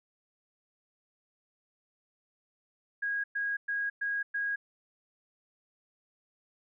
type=tone bursts; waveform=sine; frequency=1642 Hz; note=G#6; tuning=20 cents flat; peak=-29 dBFS; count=5; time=3.02-4.56 s; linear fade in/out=10 ms; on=220 ms; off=110 ms; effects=none